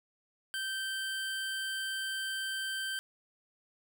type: tone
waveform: 25% pulse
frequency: 1558 Hz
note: G6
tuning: 11 cents flat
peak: -30 dBFS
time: 0.54-2.99 s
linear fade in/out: 0 ms
effects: none